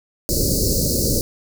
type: band-stop noise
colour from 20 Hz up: pink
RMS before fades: -19 dBFS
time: 0.29-1.21 s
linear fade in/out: 0 ms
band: 580 to 4300 Hz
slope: 96 dB/octave
effects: none